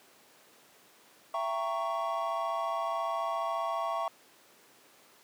triangle chord, E diminished seventh, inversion none, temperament equal with one note detuned, 669.6 / 784 / 932.3 / 1108.7 Hz, E5 / G5 / Bb5 / Db6, +27 / 0 / 0 / 0 cents, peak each -32 / -37 / -36 / -32 dBFS, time 1.34-4.08 s, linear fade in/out 2 ms, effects pink hiss -59 dBFS RMS until 5.23 s + high-pass 300 Hz 12 dB/octave

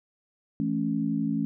sine chord, A major, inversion second, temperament equal with one note detuned, 164.81 / 216.7 / 277.2 Hz, E3 / A3 / C#4, 0 / -26 / 0 cents, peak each -31 / -28 / -28 dBFS, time 0.6-1.45 s, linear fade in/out 0 ms, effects none

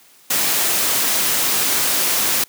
white noise, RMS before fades -18 dBFS, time 0.3-2.44 s, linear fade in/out 5 ms, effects white hiss -50 dBFS RMS until 2.48 s + high-pass 150 Hz 12 dB/octave

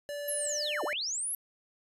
square tone with pitch glide, 580 to 594.6 Hz, D5 to D5, -22 to +21 cents, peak -36 dBFS, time 0.09-0.93 s, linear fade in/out 0 ms, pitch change +43 cents, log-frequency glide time 0.33-0.66 s
sine linear two-way sweep, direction down then up, 11590 to 279.2 to 11590 Hz, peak -31 dBFS, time 0.28-1.35 s, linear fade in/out 2 ms, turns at 0.84 s
effects resampled to 32000 Hz

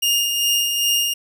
sawtooth tone with tremolo, 2831 Hz, F7, 23 cents sharp, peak -12 dBFS, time 0.02-1.14 s, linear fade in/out 10 ms, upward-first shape sine, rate 2.5 Hz, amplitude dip 40%, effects none

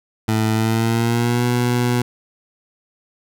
20% pulse tone with pitch glide, 110 to 122.05 Hz, A2 to B2, 0 to -20 cents, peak -11 dBFS, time 0.28-2.02 s, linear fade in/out 5 ms, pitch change +180 cents, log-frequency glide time 0.53-1.46 s, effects none

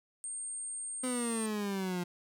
sine tone, 8610 Hz, C9, 49 cents sharp, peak -37 dBFS, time 0.24-1.46 s, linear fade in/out 0 ms
30% pulse exponential sweep, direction down, 256.9 to 174.61 Hz, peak -30 dBFS, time 1.03-2.04 s, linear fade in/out 10 ms
effects none

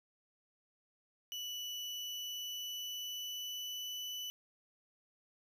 35% pulse tone with pitch glide, 2960 to 2982 Hz, F#7 to F#7, 0 to +13 cents, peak -38 dBFS, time 1.32-4.3 s, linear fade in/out 0 ms, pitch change +13 cents, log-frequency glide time 1.62-4.04 s, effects none

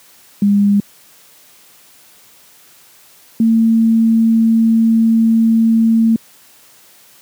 sine tone pair in turn, 202.6 / 225.9 Hz, G#3 / A3, -43 / +46 cents, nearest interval major second, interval 189 cents, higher second, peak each -8 dBFS, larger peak neither, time 0.42-0.8 / 3.4-6.16 s, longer second, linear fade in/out 2 ms, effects white hiss -46 dBFS RMS until 7.21 s + high-pass 100 Hz 12 dB/octave

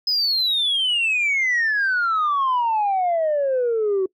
sine exponential sweep, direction down, 5100 to 370 Hz, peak -16 dBFS, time 0.07-4.06 s, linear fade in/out 5 ms, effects noise-tail reverb RT60 0.1 s tail -22 dB re dry + tanh soft clip ceiling -15 dBFS

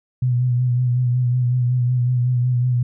sine tone with vibrato, 124.1 Hz, B2, 9 cents sharp, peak -15 dBFS, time 0.22-2.83 s, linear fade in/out 5 ms, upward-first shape sine, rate 5.4 Hz, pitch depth 37 cents each way, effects none

